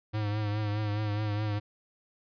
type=tone with vibrato; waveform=square; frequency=105.3 Hz; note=G#2; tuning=24 cents sharp; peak=-29 dBFS; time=0.13-1.6 s; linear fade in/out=20 ms; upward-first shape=triangle; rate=4.8 Hz; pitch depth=51 cents each way; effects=resampled to 11025 Hz